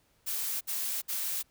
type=noise bursts; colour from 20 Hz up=blue; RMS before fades=-33 dBFS; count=3; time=0.26-1.43 s; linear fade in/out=20 ms; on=350 ms; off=60 ms; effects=pink hiss -69 dBFS RMS until 1.5 s